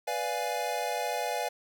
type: chord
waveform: square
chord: B diminished seventh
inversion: none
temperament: equal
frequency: 493.9 / 587.3 / 698.5 / 830.6 Hz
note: B4 / D5 / F5 / Ab5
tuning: 0 / 0 / 0 / 0 cents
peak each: -37 / -37 / -35 / -35 dBFS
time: 0.07-1.49 s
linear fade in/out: 10 ms
effects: none